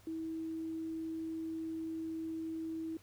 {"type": "tone", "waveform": "sine", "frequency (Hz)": 323.1, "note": "E4", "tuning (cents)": -35, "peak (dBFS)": -37, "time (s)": [0.07, 2.97], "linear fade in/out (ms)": 2, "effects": ["added 100 Hz sine -62 dBFS peak until 3.02 s", "pink hiss -64 dBFS RMS until 3.02 s"]}